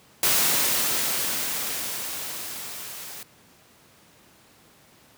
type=noise with level ramp; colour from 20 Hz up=white; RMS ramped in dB=-20 to -39 dBFS; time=0.23-3.23 s; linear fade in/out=2 ms; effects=pink hiss -55 dBFS RMS until 5.17 s + high-pass 100 Hz 12 dB/octave